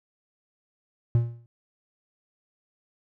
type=tone with exponential decay; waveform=triangle; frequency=117.8 Hz; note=A#2; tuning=19 cents sharp; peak=-13 dBFS; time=1.15-1.46 s; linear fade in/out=0 ms; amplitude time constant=66 ms; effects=none